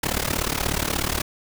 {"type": "noise with amplitude modulation", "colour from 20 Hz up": "pink", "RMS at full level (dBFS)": -21, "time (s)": [0.03, 1.22], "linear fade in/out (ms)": 5, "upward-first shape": "sine", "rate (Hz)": 36.7, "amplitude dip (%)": 90, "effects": []}